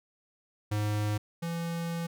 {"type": "tone pair in turn", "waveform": "square", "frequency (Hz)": [105.1, 168.24], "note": ["G#2", "E3"], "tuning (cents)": [21, 36], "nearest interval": "minor sixth", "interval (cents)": 815, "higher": "second", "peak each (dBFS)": [-28, -32], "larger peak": "first", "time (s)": [[0.71, 1.18], [1.42, 2.07]], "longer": "second", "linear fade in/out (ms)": 10, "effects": []}